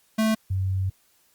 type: tone pair in turn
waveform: square / sine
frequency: 219.4 / 94.95 Hz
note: A3 / F#2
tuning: -5 / +45 cents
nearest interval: octave + major second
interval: 1450 cents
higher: first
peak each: -20 / -22 dBFS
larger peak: first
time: 0.18-0.35 / 0.5-0.9 s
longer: second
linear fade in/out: 10 ms
effects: white hiss -63 dBFS RMS until 1.34 s + Opus 48 kbps